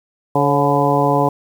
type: harmonic tone with a mistuned harmonic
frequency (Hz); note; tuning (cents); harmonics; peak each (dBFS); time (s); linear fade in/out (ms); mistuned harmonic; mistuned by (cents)
143.2; D3; -43; 1 / 2 / 3 / 4 / 5 / 6 / 7; -20 / -20 / -20 / -20 / -20 / -20 / -20; 0.35-1.29; 5; 4; -54
effects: 7-bit